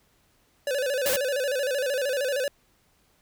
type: tone with vibrato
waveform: square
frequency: 539 Hz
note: C#5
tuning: 49 cents flat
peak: -25 dBFS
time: 0.67-2.48 s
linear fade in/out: 2 ms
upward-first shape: square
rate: 13 Hz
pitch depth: 100 cents each way
type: noise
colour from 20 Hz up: white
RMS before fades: -27 dBFS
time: 1.06-1.16 s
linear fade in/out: 0 ms
effects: pink hiss -65 dBFS RMS until 3.21 s